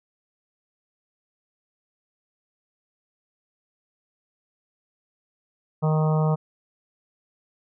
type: harmonic tone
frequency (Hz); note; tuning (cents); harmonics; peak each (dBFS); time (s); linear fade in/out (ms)
155.56; D#3; 0; 1 / 3 / 4 / 5 / 6 / 7 / 8; -19 / -29 / -31 / -33 / -35 / -36 / -37; 5.82-6.36; 20
effects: none